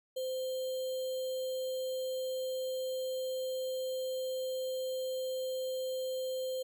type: tone with sample-and-hold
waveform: sine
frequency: 517 Hz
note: C5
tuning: 21 cents flat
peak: -33 dBFS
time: 0.16-6.63 s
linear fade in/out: 10 ms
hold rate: 3675 Hz
effects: none